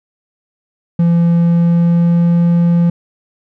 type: tone with pitch glide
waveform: triangle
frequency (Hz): 170 to 171.38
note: F3 to F3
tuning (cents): -46 to -32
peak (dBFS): -6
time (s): 0.99-2.9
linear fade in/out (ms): 5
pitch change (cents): +14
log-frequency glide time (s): 1.36-2.46
effects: none